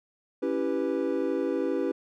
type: chord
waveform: triangle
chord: C# half-diminished seventh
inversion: none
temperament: equal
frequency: 277.2 / 329.6 / 392 / 493.9 Hz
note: C#4 / E4 / G4 / B4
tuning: 0 / 0 / 0 / 0 cents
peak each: -29 dBFS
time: 0.42-1.92 s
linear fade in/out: 10 ms
effects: none